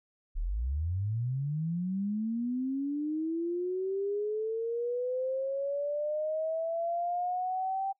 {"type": "linear sweep", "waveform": "sine", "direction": "up", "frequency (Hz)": [32.82, 784], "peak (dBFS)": -29, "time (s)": [0.35, 7.93], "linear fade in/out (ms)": 20, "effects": ["noise-tail reverb RT60 0.1 s tail -22 dB re dry"]}